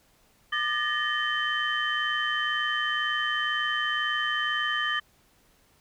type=tone cluster; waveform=sine; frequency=1201 / 1736 / 1858 / 3074 Hz; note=D6 / A6 / A#6 / G7; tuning=+38 / -24 / -6 / -35 cents; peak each=-30 dBFS; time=0.52-5 s; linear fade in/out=10 ms; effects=tanh soft clip ceiling -15 dBFS + pink hiss -63 dBFS RMS until 5.8 s